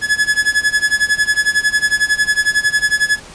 45% pulse tone with tremolo, 1703 Hz, G#6, 43 cents sharp, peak -9 dBFS, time 0.01-3.2 s, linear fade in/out 50 ms, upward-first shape sine, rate 11 Hz, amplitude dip 90%, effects pink hiss -37 dBFS RMS until 3.34 s + resampled to 22050 Hz

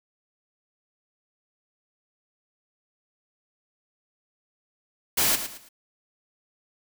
white noise with echo, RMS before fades -22 dBFS, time 5.17-5.36 s, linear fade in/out 10 ms, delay 110 ms, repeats 3, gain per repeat -10 dB, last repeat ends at 5.69 s, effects none

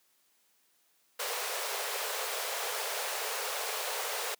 pink high-pass noise, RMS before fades -35 dBFS, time 1.19-4.35 s, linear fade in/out 10 ms, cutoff 410 Hz, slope 96 dB/octave, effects white hiss -70 dBFS RMS until 4.39 s + high-pass 200 Hz 12 dB/octave

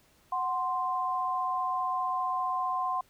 sine tone pair together, 740 / 1044.8 Hz, F#5 / C6, 0 / -3 cents, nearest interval tritone, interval 597 cents, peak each -32 / -29 dBFS, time 0.32-3.01 s, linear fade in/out 5 ms, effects pink hiss -64 dBFS RMS until 3.09 s

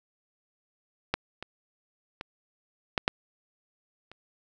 clicks, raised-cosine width 0.3 ms, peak -9 / -21 / -20 / -9 / -6 / -30 dBFS, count 6, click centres 1.14 / 1.426 / 2.211 / 2.978 / 3.079 / 4.116 s, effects none

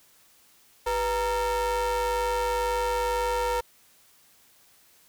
square ring-modulated tone, 220 Hz, A3, in tune, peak -22 dBFS, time 0.86-3.61 s, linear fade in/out 10 ms, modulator 711 Hz, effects white hiss -59 dBFS RMS until 5.08 s

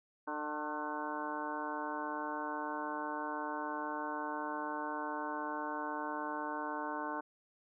harmonic tone with a mistuned harmonic, 150.1 Hz, D3, 38 cents sharp, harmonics 2 / 3 / 4 / 5 / 6 / 7 / 8 / 9 / 10, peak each -43 / -48 / -46 / -48 / -41 / -43 / -52 / -51 / -45 dBFS, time 0.27-7.21 s, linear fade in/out 10 ms, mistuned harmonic 7, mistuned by +39 cents, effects none

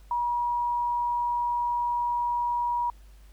sine tone, 960 Hz, B5, 49 cents flat, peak -24 dBFS, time 0.11-2.9 s, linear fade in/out 2 ms, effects added 50 Hz sine -48 dBFS peak until 3.32 s + pink hiss -62 dBFS RMS until 3.32 s

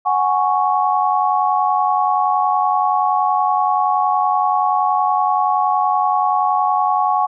sine chord, F# suspended second, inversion none, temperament equal, 740 / 830.6 / 1108.7 Hz, F#5 / G#5 / C#6, 0 / 0 / 0 cents, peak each -18 dBFS, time 0.05-7.27 s, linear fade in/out 20 ms, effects none

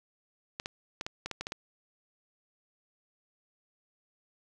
clicks, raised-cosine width 0.2 ms, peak -18 dBFS, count 9, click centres 0.599 / 0.659 / 1.011 / 1.065 / 1.26 / 1.313 / 1.41 / 1.469 / 1.521 s, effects none

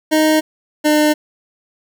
25% pulse tone pair in turn, 311.1 / 302.1 Hz, D#4 / D4, 0 / +49 cents, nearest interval minor second, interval 51 cents, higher first, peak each -7 dBFS, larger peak neither, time 0.11-0.41 / 0.84-1.14 s, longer neither, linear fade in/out 20 ms, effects none

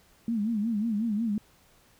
sine tone with vibrato, 218.5 Hz, A3, 12 cents flat, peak -25 dBFS, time 0.28-1.38 s, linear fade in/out 2 ms, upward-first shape sine, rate 5.5 Hz, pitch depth 130 cents each way, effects pink hiss -61 dBFS RMS until 1.99 s

